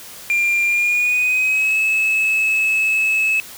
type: tone with pitch glide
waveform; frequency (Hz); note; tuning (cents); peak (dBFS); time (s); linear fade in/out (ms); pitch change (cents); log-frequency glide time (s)
sine; 2390 to 2591; D7 to E7; +30 to -30; -12; 0.3-3.4; 0; +140; 0.67-1.79
effects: tanh soft clip ceiling -13 dBFS + white hiss -37 dBFS RMS until 3.57 s